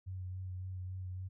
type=tone with vibrato; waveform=sine; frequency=92.5 Hz; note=F#2; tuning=in tune; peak=-39 dBFS; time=0.06-1.29 s; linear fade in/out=20 ms; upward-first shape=sine; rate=3.6 Hz; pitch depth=21 cents each way; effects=none